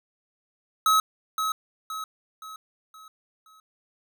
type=tone with echo; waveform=square; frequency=1283 Hz; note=E6; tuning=47 cents flat; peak=-18 dBFS; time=0.86-1 s; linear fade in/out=2 ms; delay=520 ms; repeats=5; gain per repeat=-7 dB; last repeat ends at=3.6 s; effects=none